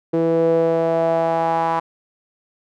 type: tone with band-pass filter sweep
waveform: sawtooth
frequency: 164.8 Hz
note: E3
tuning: in tune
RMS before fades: -18 dBFS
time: 0.13-1.8 s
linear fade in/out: 10 ms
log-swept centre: 410 to 940 Hz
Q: 4.6
effects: none